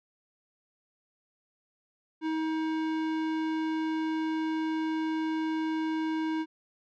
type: tone with tanh clipping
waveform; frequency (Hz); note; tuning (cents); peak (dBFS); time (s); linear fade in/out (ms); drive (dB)
sine; 317.3; D#4; +34; -30; 2.21-6.46; 50; 18
effects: none